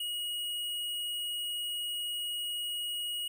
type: tone with hard clipping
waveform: sine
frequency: 2894 Hz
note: F#7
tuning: 39 cents flat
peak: -34 dBFS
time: 0-3.28 s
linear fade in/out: 5 ms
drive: 18 dB
effects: none

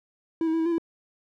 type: tone with pitch steps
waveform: triangle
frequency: 327.9 / 320.1 / 327.9 / 323 / 341 / 331.4 Hz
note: E4 / D#4 / E4 / E4 / F4 / E4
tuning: -9 / +49 / -9 / -35 / -41 / +9 cents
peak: -20 dBFS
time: 0.41-0.782 s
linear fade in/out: 2 ms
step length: 62 ms
effects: none

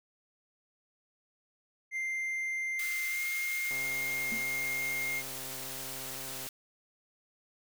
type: tone with pitch glide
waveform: triangle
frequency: 2093 to 2127 Hz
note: C7 to C7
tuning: 0 to +28 cents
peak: -30 dBFS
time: 1.91-5.23 s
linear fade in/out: 50 ms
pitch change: +28 cents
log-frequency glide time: 3.09-3.21 s
type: high-pass noise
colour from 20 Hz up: white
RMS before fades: -41 dBFS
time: 2.79-6.49 s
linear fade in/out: 2 ms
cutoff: 1200 Hz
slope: 48 dB/octave
type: click train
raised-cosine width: 1 ms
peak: -35 dBFS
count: 365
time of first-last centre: 3.71-6.468 s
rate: 132 Hz
type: tone with exponential decay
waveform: sine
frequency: 228.3 Hz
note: A#3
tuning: 36 cents flat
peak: -34 dBFS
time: 4.32-4.5 s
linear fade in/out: 0 ms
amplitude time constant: 39 ms
effects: none

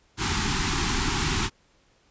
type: band-stop noise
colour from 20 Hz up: pink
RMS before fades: -25 dBFS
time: 0.17-1.5 s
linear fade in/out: 50 ms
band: 410 to 780 Hz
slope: 96 dB/octave
effects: pink hiss -63 dBFS RMS until 2.1 s + resampled to 16000 Hz

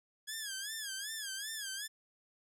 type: tone with vibrato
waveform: 10% pulse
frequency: 1663 Hz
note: G#6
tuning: 2 cents sharp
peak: -30 dBFS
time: 0.27-1.88 s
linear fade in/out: 20 ms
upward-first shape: sine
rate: 2.6 Hz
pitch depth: 130 cents each way
effects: none

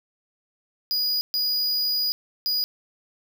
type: tone bursts at uneven times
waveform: square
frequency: 4914 Hz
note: D#8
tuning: 22 cents flat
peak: -22 dBFS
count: 3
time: 0.91-1.21 / 1.34-2.12 / 2.46-2.64 s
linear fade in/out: 0 ms
effects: none

